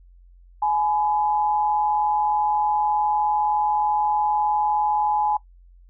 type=tone pair together; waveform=sine; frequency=842 / 1001.3 Hz; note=G#5 / B5; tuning=+24 / +24 cents; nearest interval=minor third; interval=300 cents; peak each=-19 / -28 dBFS; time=0.62-5.37 s; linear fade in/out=5 ms; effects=noise-tail reverb RT60 0.1 s tail -17 dB re dry + added 44 Hz sine -47 dBFS peak until 5.89 s